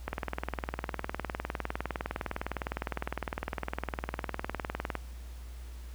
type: click train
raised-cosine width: 0.5 ms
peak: -17 dBFS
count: 97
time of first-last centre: 0.08-4.953 s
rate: 19.7 Hz
effects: added 60 Hz sine -41 dBFS peak until 5.94 s + pink hiss -56 dBFS RMS until 5.94 s